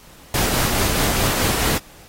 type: noise with tremolo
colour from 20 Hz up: pink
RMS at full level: -19 dBFS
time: 0.34-1.78 s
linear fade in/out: 2 ms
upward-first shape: triangle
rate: 4.7 Hz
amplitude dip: 30%
effects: pink hiss -46 dBFS RMS until 2.08 s + AAC 48 kbps